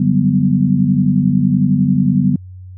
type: chord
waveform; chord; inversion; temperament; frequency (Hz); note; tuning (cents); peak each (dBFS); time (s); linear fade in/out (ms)
sine; G major seventh; second; equal with one note detuned; 143.64 / 185 / 196 / 246.9; D3 / F#3 / G3 / B3; -38 / 0 / 0 / 0; -16; 0-2.36; 5
effects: added 92 Hz sine -31 dBFS peak until 2.77 s